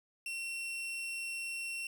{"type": "tone", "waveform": "40% pulse", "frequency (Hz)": 2721, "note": "F7", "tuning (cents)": -46, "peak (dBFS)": -36, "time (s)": [0.26, 1.87], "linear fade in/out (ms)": 2, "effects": ["12-bit"]}